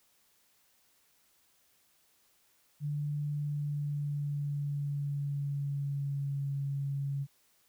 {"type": "tone with pitch glide", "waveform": "sine", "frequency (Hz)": [146.83, 139.55], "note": ["D3", "C#3"], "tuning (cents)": [0, 12], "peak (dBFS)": -31, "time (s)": [2.8, 7.27], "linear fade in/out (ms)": 50, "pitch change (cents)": -88, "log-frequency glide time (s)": [3.35, 6.52], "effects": ["white hiss -69 dBFS RMS until 7.68 s"]}